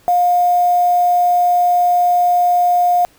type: tone with quantisation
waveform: sine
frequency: 710 Hz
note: F5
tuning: 28 cents sharp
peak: -10 dBFS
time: 0.08-3.05 s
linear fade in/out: 0 ms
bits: 5
effects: pink hiss -51 dBFS RMS until 3.18 s